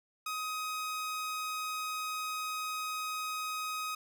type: tone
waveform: sawtooth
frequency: 1258 Hz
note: D#6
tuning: 19 cents sharp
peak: -31 dBFS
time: 0.26-3.95 s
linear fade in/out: 5 ms
effects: none